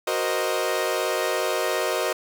sawtooth chord, C half-diminished seventh, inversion second, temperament equal with one note detuned, 371.5 / 466.2 / 523.3 / 622.3 Hz, Gb4 / Bb4 / C5 / Eb5, +7 / 0 / 0 / 0 cents, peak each -25 / -25 / -25 / -23 dBFS, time 0.07-2.13 s, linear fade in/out 5 ms, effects none

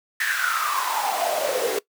pink noise with high-pass filter sweep, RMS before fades -24 dBFS, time 0.2-1.79 s, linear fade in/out 5 ms, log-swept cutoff 1800 to 420 Hz, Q 9.4, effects noise-tail reverb RT60 0.1 s tail -19 dB re dry

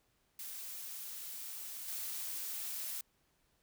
blue noise with level steps, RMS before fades -45 / -41 dBFS, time 0.39-3.01 s, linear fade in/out 2 ms, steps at 1.88 s, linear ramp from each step 2 ms, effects pink hiss -75 dBFS RMS until 3.62 s

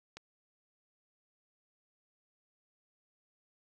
click, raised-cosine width 0.2 ms, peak -28 dBFS, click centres 0.17 s, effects none

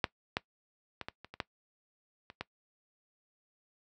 clicks, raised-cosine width 0.3 ms, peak -11 / -13 / -22 / -22 / -30 / -29 / -16 / -30 / -20 dBFS, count 9, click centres 0.042 / 0.369 / 1.013 / 1.085 / 1.246 / 1.34 / 1.402 / 2.301 / 2.41 s, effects noise-tail reverb RT60 0.1 s tail -20 dB re dry + high-pass 60 Hz 12 dB/octave

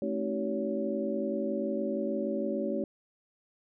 sine tone cluster, 217.8 / 268.5 / 314.7 / 381.4 / 564 Hz, A3 / C4 / D#4 / G4 / C#5, -17 / +45 / +20 / -47 / +30 cents, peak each -34 / -37 / -37 / -35 / -34 dBFS, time 0.02-2.84 s, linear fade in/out 2 ms, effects none

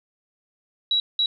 sine tone bursts at uneven times, 3890 Hz, B7, 27 cents flat, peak -18 dBFS, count 2, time 0.91-1 / 1.19-1.26 s, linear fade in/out 2 ms, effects none

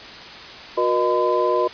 sine tone cluster, 364.5 / 478.8 / 615 / 1014 Hz, F#4 / A#4 / D#5 / B5, -26 / +46 / -20 / +45 cents, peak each -22 dBFS, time 0.77-1.68 s, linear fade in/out 10 ms, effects white hiss -37 dBFS RMS until 1.73 s + resampled to 11025 Hz

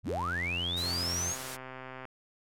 sine linear sweep, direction up, 38.89 to 6790 Hz, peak -31 dBFS, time 0.03-1.37 s, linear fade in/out 50 ms
sawtooth tone, 87.31 Hz, F2, in tune, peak -32 dBFS, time 0.04-1.34 s, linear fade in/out 50 ms
white noise, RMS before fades -40 dBFS, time 0.76-1.57 s, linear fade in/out 20 ms
click train, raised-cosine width 0.5 ms, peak -28 dBFS, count 160, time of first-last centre 0.83-2.053 s, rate 130 Hz
effects low-pass 12000 Hz 12 dB/octave

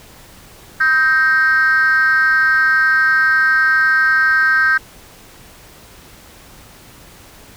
sine tone with frequency modulation, 1568 Hz, G6, in tune, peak -9 dBFS, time 0.8-4.78 s, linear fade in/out 10 ms, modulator 290 Hz, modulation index 0.69, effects tanh soft clip ceiling -7 dBFS + pink hiss -42 dBFS RMS until 7.56 s

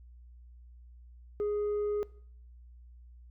sine tone with tanh clipping, 415.3 Hz, G#4, in tune, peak -29 dBFS, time 1.4-2.03 s, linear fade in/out 0 ms, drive 2 dB, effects noise-tail reverb RT60 0.6 s tail -21 dB re dry + added 60 Hz sine -50 dBFS peak until 3.3 s

